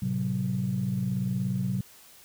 sine chord, F# diminished, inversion first, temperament equal with one note detuned, 110 / 130.81 / 187.36 Hz, A2 / C3 / F#3, 0 / 0 / +22 cents, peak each -33 / -29 / -28 dBFS, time 0.02-1.81 s, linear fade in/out 5 ms, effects tanh soft clip ceiling -18 dBFS + white hiss -53 dBFS RMS until 2.24 s

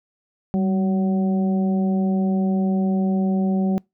harmonic tone with a mistuned harmonic, 187.5 Hz, F#3, 23 cents sharp, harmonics 1 / 2 / 3 / 4, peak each -18 / -29 / -33 / -33 dBFS, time 0.54-3.78 s, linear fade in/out 0 ms, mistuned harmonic 1, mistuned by +51 cents, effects noise-tail reverb RT60 0.2 s tail -26 dB re dry

